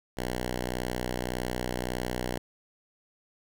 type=tone; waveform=5% pulse; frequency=61.74 Hz; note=B1; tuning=in tune; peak=-19 dBFS; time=0.17-2.38 s; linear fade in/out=5 ms; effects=none